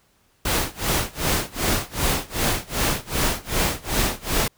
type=noise with tremolo; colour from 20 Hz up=pink; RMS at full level=-20 dBFS; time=0.45-4.48 s; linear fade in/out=5 ms; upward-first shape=sine; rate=2.6 Hz; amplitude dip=95%; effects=pink hiss -62 dBFS RMS until 4.57 s